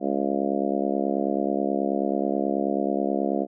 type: harmonic tone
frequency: 69.3 Hz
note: C#2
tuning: in tune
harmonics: 3 / 4 / 5 / 6 / 7 / 8 / 9 / 10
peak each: -29 / -28 / -29 / -32 / -34 / -32 / -32 / -31 dBFS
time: 0-3.47 s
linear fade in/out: 50 ms
effects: none